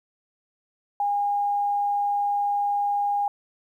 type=tone; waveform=sine; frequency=814 Hz; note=G#5; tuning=35 cents flat; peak=-21 dBFS; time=1-3.28 s; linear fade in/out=2 ms; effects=10-bit